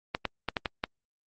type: clicks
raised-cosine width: 0.3 ms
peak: -12 dBFS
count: 6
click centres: 0.149 / 0.253 / 0.487 / 0.568 / 0.658 / 0.839 s
effects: Opus 32 kbps